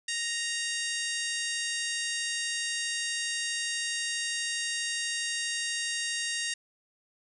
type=harmonic tone; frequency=932.3 Hz; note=A#5; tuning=in tune; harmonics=2 / 3 / 4 / 5 / 6 / 7 / 8 / 9 / 10; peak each=-35 / -37 / -38 / -39 / -40 / -40 / -41 / -42 / -42 dBFS; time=0.08-6.54 s; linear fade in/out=5 ms; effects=none